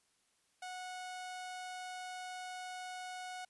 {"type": "tone", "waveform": "sawtooth", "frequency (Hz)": 734, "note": "F#5", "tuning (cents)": -14, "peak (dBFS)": -39, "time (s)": [0.62, 3.45], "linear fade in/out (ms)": 5, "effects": ["white hiss -75 dBFS RMS until 3.49 s", "resampled to 24000 Hz"]}